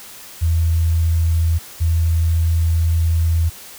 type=tone pair in turn; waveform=sine; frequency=82.41 / 82.41 Hz; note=E2 / E2; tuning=0 / 0 cents; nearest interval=unison; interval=0 cents; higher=neither; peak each=-13 dBFS; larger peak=neither; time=0.41-1.59 / 1.8-3.5 s; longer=second; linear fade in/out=20 ms; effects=white hiss -38 dBFS RMS until 3.78 s